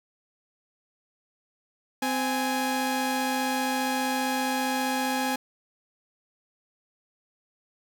sawtooth tone pair together, 258.5 / 830.6 Hz, C4 / G#5, -21 / 0 cents, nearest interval octave + minor sixth, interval 2021 cents, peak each -24 dBFS, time 2.02-5.36 s, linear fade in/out 5 ms, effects none

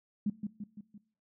sine tone with echo, 208 Hz, G#3, 3 cents sharp, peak -27 dBFS, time 0.26-0.3 s, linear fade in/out 5 ms, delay 170 ms, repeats 4, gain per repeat -5 dB, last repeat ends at 0.98 s, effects noise-tail reverb RT60 0.5 s tail -20 dB re dry

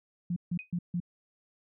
sine tone bursts, 174.61 Hz, F3, in tune, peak -28 dBFS, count 4, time 0.3-1.002 s, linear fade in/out 5 ms, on 63 ms, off 150 ms
sine tone with exponential decay, 2500 Hz, D#7, 8 cents sharp, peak -35 dBFS, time 0.59-0.7 s, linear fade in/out 1 ms, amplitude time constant 23 ms
effects none

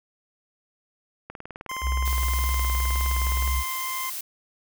click train, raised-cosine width 0.5 ms, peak -22 dBFS, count 43, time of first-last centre 1.3-3.476 s, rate 19.3 Hz
25% pulse tone, 1044 Hz, C6, 4 cents flat, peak -26 dBFS, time 1.69-4.1 s, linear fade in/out 5 ms
sine tone with vibrato, 63.9 Hz, C2, 40 cents flat, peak -22 dBFS, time 1.81-3.64 s, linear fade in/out 50 ms, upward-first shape triangle, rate 1.9 Hz, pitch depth 20 cents each way
blue noise, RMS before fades -33 dBFS, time 2.05-4.21 s, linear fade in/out 5 ms
effects none

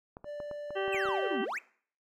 clicks, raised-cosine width 1 ms, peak -30 dBFS, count 9, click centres 0.169 / 0.244 / 0.402 / 0.513 / 0.706 / 0.88 / 0.946 / 1.056 / 1.088 s
triangle tone, 587.3 Hz, D5, in tune, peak -35 dBFS, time 0.24-1.39 s, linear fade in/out 50 ms
harmonic tone, 388.4 Hz, G4, 16 cents flat, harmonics 1 / 2 / 3 / 4 / 5 / 7 / 8, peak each -32 / -38 / -42 / -41 / -43 / -44 / -45 dBFS, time 0.75-1.46 s, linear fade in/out 20 ms
triangle exponential two-way sweep, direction down then up, 2799 to 207.7 to 2799 Hz, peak -31 dBFS, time 0.92-1.59 s, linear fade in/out 10 ms, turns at 1.41 s
effects noise-tail reverb RT60 0.5 s tail -21 dB re dry

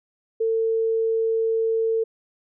sine tone, 450 Hz, A4, 39 cents sharp, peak -19 dBFS, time 0.4-2.04 s, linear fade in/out 10 ms, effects none

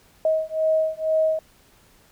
sine beating tone pair, 632 / 634.1 Hz, D#5 / D#5, +27 / +33 cents, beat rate 2.1 Hz, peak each -22 dBFS, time 0.25-1.39 s, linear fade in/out 2 ms, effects pink hiss -56 dBFS RMS until 2.11 s

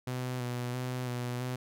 sawtooth tone with vibrato, 124.6 Hz, B2, 16 cents sharp, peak -29 dBFS, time 0.07-1.56 s, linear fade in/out 5 ms, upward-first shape square, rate 1.5 Hz, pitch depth 24 cents each way, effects none

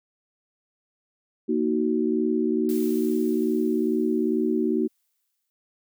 sine chord, D# minor, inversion second, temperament just, 233.3 / 311.1 / 373.4 Hz, A#3 / D#4 / F#4, +2 / 0 / +16 cents, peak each -25 dBFS, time 1.48-4.88 s, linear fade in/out 20 ms
blue noise with exponential decay, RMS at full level -39 dBFS, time 2.69-5.5 s, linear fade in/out 0 ms, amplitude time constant 610 ms
effects none

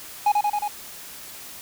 triangle tone with echo, 830.6 Hz, G#5, in tune, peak -13 dBFS, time 0.26-0.32 s, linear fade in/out 5 ms, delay 90 ms, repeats 4, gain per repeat -2 dB, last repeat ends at 0.68 s, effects white hiss -40 dBFS RMS until 1.61 s

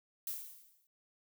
violet noise with exponential decay, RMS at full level -37 dBFS, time 0.27-0.87 s, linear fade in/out 2 ms, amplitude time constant 130 ms, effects none

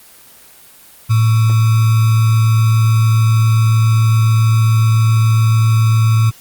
sine tone with sample-and-hold, 111.6 Hz, A2, 25 cents sharp, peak -8 dBFS, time 1.09-6.31 s, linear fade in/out 20 ms, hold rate 1225 Hz, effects white hiss -42 dBFS RMS until 6.4 s + Opus 24 kbps

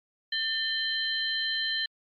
sine tone cluster, 1793 / 3123 / 4085 Hz, A6 / G7 / C8, +32 / -7 / -42 cents, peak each -31 dBFS, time 0.32-1.86 s, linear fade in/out 5 ms, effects MP3 48 kbps

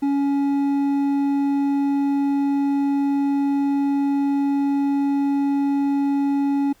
triangle tone with hard clipping, 280.1 Hz, C#4, 18 cents sharp, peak -19 dBFS, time 0.02-6.73 s, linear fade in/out 10 ms, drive 9 dB, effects pink hiss -57 dBFS RMS until 6.8 s

